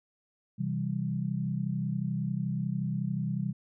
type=chord; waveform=sine; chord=C major; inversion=none; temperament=equal; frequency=130.81 / 164.81 / 196 Hz; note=C3 / E3 / G3; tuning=0 / 0 / 0 cents; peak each=-33 / -33 / -33 dBFS; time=0.58-3.53 s; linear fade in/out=20 ms; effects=none